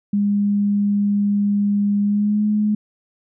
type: tone with pitch glide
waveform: sine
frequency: 203.5 to 210.7 Hz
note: G#3 to G#3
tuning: -35 to +25 cents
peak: -15 dBFS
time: 0.13-2.75 s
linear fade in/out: 5 ms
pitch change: +60 cents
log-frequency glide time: 2.02-2.44 s
effects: none